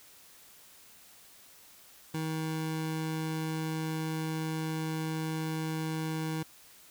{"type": "tone", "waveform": "25% pulse", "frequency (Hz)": 158.6, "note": "D#3", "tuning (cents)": 33, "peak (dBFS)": -28, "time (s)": [2.14, 6.43], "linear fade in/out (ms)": 5, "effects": ["white hiss -56 dBFS RMS until 6.9 s"]}